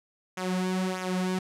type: tone with flanger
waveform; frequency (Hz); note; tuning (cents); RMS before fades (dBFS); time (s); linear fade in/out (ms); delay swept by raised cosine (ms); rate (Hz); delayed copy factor
sawtooth; 185; F#3; 0; -29; 0.37-1.39; 5; 0.22 to 3.92; 1.6; -0.7
effects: low-pass 10000 Hz 12 dB/octave